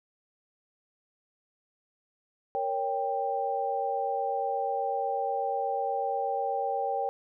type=chord; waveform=sine; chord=G diminished; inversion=first; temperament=equal with one note detuned; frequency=466.2 / 554.4 / 788.1 Hz; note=Bb4 / Db5 / G5; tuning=0 / 0 / +9 cents; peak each=-34 / -33 / -29 dBFS; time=2.55-7.09 s; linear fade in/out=0 ms; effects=none